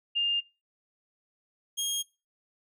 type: tone pair in turn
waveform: sine / 20% pulse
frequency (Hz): 2810 / 3253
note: F7 / G#7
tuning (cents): +10 / -37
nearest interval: minor third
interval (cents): 253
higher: second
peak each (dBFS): -24 / -23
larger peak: second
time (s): 0.15-0.41 / 1.77-2.03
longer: neither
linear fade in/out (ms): 20
effects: noise-tail reverb RT60 0.3 s tail -25 dB re dry